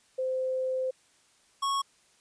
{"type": "tone pair in turn", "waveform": ["sine", "square"], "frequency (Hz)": [518, 1103], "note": ["C5", "C#6"], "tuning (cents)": [-17, -9], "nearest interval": "octave + minor second", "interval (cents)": 1308, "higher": "second", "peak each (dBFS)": -27, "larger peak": "neither", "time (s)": [[0.18, 0.91], [1.62, 1.82]], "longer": "first", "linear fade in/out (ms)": 10, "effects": ["white hiss -64 dBFS RMS until 2.2 s", "resampled to 22050 Hz"]}